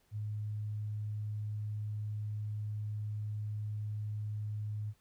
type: tone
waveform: sine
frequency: 105.7 Hz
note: G#2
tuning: 31 cents sharp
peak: -35 dBFS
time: 0.11-4.94 s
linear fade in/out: 50 ms
effects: pink hiss -72 dBFS RMS until 5 s